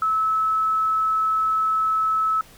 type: tone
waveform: sine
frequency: 1300 Hz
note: E6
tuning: 24 cents flat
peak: -18 dBFS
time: 0.02-2.41 s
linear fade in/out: 2 ms
effects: pink hiss -49 dBFS RMS until 2.57 s

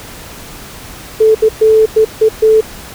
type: tone bursts at uneven times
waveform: sine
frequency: 438 Hz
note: A4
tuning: 8 cents flat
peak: -4 dBFS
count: 6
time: 1.2-1.35 / 1.42-1.49 / 1.61-1.86 / 1.96-2.05 / 2.21-2.29 / 2.42-2.61 s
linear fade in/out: 10 ms
effects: pink hiss -31 dBFS RMS until 2.94 s

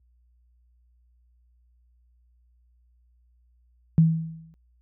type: tone with exponential decay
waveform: sine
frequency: 162.1 Hz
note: E3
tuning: 29 cents flat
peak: -11 dBFS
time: 3.98-4.54 s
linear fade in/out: 0 ms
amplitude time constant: 120 ms
effects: added 60 Hz sine -56 dBFS peak until 4.81 s + high-pass 60 Hz 12 dB/octave

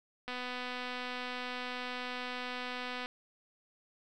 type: click train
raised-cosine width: 0.3 ms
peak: -24 dBFS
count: 693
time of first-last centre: 0.28-3.059 s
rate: 249 Hz
effects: none

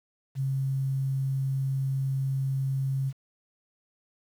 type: tone with quantisation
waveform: sine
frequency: 134.8 Hz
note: C#3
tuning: 48 cents flat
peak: -25 dBFS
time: 0.35-3.13 s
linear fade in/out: 50 ms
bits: 9
effects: none

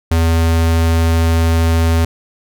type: tone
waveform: square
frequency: 82.41 Hz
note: E2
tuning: in tune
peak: -11 dBFS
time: 0.11-2.05 s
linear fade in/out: 5 ms
effects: none

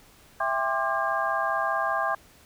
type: tone cluster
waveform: sine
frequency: 660 / 795 / 1058 / 1183 / 1614 Hz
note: E5 / G5 / C6 / D6 / G#6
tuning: +2 / +24 / +19 / +12 / -50 cents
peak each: -30 dBFS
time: 0.4-2.15 s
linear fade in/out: 5 ms
effects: pink hiss -55 dBFS RMS until 2.45 s

